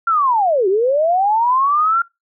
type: linear two-way sweep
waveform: sine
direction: down then up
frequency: 1392 to 362.5 to 1392 Hz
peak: -12 dBFS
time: 0.07-2.02 s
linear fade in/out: 5 ms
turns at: 0.68 s
effects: noise-tail reverb RT60 0.2 s tail -23 dB re dry